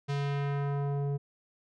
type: tone with low-pass filter sweep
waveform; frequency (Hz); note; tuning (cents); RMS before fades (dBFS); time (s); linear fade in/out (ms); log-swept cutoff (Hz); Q
square; 141.7; C#3; +38; -31; 0.08-1.18; 20; 5200 to 450; 0.97
effects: none